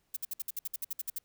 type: noise bursts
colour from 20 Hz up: violet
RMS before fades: -35 dBFS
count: 13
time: 0.14-1.186 s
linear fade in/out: 5 ms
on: 26 ms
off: 59 ms
effects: pink hiss -75 dBFS RMS until 1.24 s